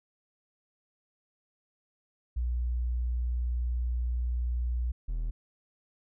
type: tone pair in turn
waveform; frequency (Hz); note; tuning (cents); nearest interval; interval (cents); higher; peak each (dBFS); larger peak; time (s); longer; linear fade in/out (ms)
sine / triangle; 60.5 / 40.45; B1 / E1; -35 / -32; perfect fifth; 697; first; -27; neither; 2.36-4.92 / 5.08-5.31; first; 10
effects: none

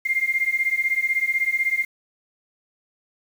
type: beating tone pair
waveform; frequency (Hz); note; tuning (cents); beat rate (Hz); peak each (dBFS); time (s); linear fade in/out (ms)
sine; 2101 / 2117; C7 / C7; +7 / +20; 16; -23 / -22; 0.05-1.85; 10
effects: 7-bit

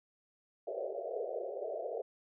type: band-pass noise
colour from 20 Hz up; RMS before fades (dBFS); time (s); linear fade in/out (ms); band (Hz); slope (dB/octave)
pink; -39; 0.67-2.02; 5; 390 to 700; 96
effects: none

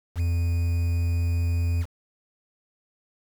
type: tone with quantisation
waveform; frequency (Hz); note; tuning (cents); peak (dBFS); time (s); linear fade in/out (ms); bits
triangle; 85.3; F2; -40; -19; 0.15-1.86; 50; 7
effects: none

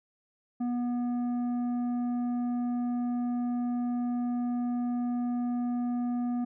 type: tone with tanh clipping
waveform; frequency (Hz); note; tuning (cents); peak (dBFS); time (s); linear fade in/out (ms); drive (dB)
triangle; 243; B3; -28; -29; 0.6-6.45; 10; 12
effects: none

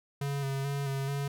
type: tone with vibrato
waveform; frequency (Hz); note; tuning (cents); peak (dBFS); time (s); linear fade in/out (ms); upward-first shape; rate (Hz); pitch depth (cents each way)
square; 138.59; C#3; 0; -31; 0.21-1.28; 5; square; 2.3; 26
effects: none

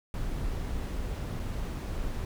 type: noise with dropouts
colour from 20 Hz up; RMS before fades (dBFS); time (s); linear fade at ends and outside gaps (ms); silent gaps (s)
brown; -33; 0.14-2.25; 1; 1.395-1.398
effects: none

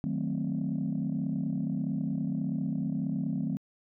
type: chord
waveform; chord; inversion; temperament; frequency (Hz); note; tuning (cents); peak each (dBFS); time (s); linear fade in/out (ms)
sine; D# diminished seventh; none; equal; 155.56 / 185 / 220 / 261.6; D#3 / F#3 / A3 / C4; 0 / 0 / 0 / 0; -33; 0.04-3.57; 0
effects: tanh soft clip ceiling -22 dBFS

